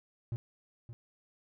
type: tone with echo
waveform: triangle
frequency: 116.9 Hz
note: A#2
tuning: 5 cents sharp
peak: -30 dBFS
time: 0.32-0.36 s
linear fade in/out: 0 ms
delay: 570 ms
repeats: 1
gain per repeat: -11 dB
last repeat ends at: 0.93 s
effects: none